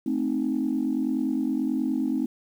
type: chord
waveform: sine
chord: A diminished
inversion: none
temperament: equal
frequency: 220 / 261.6 / 311.1 Hz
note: A3 / C4 / Eb4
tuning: 0 / 0 / 0 cents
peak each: -29 / -25 / -27 dBFS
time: 0.06-2.26 s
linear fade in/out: 5 ms
effects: tanh soft clip ceiling -16 dBFS + 9-bit